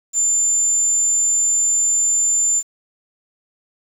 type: tone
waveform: sine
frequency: 7160 Hz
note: A8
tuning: 29 cents sharp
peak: -14 dBFS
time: 0.13-2.63 s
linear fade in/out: 50 ms
effects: 7-bit